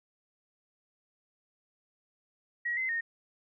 sine tone with pitch steps, 1907 / 2056 / 1846 Hz, A#6 / C7 / A#6, +39 / -31 / -17 cents, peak -29 dBFS, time 2.65-3.01 s, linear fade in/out 10 ms, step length 120 ms, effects none

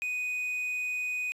triangle tone with quantisation, 2489 Hz, D#7, in tune, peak -28 dBFS, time 0.02-1.32 s, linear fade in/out 0 ms, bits 9, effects resampled to 32000 Hz

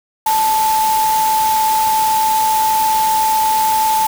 sine tone in noise, 876 Hz, A5, 8 cents flat, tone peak -12 dBFS, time 0.26-4.07 s, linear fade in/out 5 ms, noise white, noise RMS -23 dBFS, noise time 0.26-4.07 s, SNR +8 dB, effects none

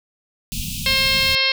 pink band-stop noise, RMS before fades -27 dBFS, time 0.52-1.35 s, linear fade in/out 0 ms, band 250 to 2500 Hz, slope 96 dB/octave
harmonic tone, 533 Hz, C5, 32 cents sharp, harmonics 1 / 2 / 3 / 4 / 5 / 6 / 7 / 8 / 9 / 10, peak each -30 / -31 / -30 / -22 / -23 / -23 / -26 / -21 / -31 / -28 dBFS, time 0.86-1.52 s, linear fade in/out 2 ms
effects none

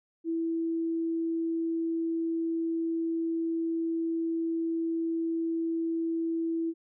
sine tone, 329.6 Hz, E4, in tune, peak -27 dBFS, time 0.24-6.74 s, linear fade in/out 50 ms, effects none

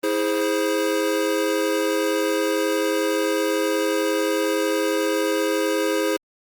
square chord, E augmented, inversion none, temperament equal with one note detuned, 324.3 / 415.3 / 523.3 Hz, E4 / G#4 / B#4, -28 / 0 / 0 cents, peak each -25 dBFS, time 0.03-6.17 s, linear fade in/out 10 ms, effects Opus 32 kbps

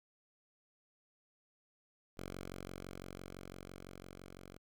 5% pulse tone with level ramp, 45.94 Hz, F#1, 12 cents flat, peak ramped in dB -32 to -41 dBFS, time 2.17-4.58 s, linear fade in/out 10 ms, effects none

